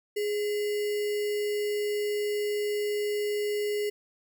sine tone with sample-and-hold, 416.3 Hz, G#4, 4 cents sharp, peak -26 dBFS, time 0.16-3.9 s, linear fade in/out 10 ms, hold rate 2450 Hz, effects none

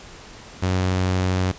sawtooth tone, 92.5 Hz, F#2, in tune, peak -15 dBFS, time 0.62-1.52 s, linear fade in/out 10 ms, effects pink hiss -42 dBFS RMS until 1.58 s + resampled to 16000 Hz

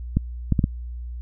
clicks, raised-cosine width 5 ms, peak -6 dBFS, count 4, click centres 0.17 / 0.523 / 0.592 / 0.641 s, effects added 60 Hz sine -30 dBFS peak until 1.21 s

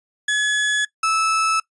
35% pulse tone pair in turn, 1699 / 1308.7 Hz, G#6 / E6, +39 / -13 cents, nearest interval perfect fourth, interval 452 cents, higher first, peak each -15 dBFS, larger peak neither, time 0.28-0.85 / 1.03-1.6 s, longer neither, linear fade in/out 5 ms, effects noise-tail reverb RT60 0.1 s tail -21 dB re dry + resampled to 24000 Hz

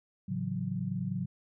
sine chord, F# minor seventh, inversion first, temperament equal with one note detuned, 110 / 139.8 / 164.81 / 185 Hz, A2 / C#3 / E3 / F#3, 0 / +15 / 0 / 0 cents, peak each -38 / -37 / -39 / -34 dBFS, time 0.28-1.26 s, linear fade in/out 10 ms, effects none

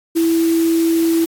sine tone in noise, 329.9 Hz, E4, 1 cent sharp, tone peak -12 dBFS, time 0.15-1.26 s, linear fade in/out 20 ms, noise white, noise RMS -29 dBFS, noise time 0.15-1.26 s, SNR +14 dB, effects AAC 64 kbps

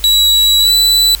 40% pulse tone with pitch glide, 3899 to 3974 Hz, B7 to B7, -23 to +10 cents, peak -6 dBFS, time 0.04-1.15 s, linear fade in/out 0 ms, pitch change +33 cents, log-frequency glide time 0.58-0.73 s, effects added 50 Hz sine -26 dBFS peak until 1.2 s + white hiss -33 dBFS RMS until 1.2 s

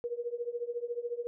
sine tone with tremolo, 477.6 Hz, A#4, 42 cents sharp, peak -29 dBFS, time 0.04-1.27 s, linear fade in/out 0 ms, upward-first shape triangle, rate 14 Hz, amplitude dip 95%, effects none

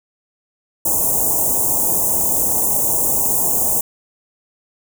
white band-stop noise, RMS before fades -17 dBFS, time 0.85-3.81 s, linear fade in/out 5 ms, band 960 to 6700 Hz, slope 48 dB/octave, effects none

